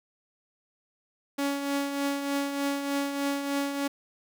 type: tone with tremolo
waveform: sawtooth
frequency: 280.8 Hz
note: C#4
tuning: 22 cents sharp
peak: -21 dBFS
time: 1.38-3.88 s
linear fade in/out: 10 ms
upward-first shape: triangle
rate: 3.3 Hz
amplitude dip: 55%
effects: none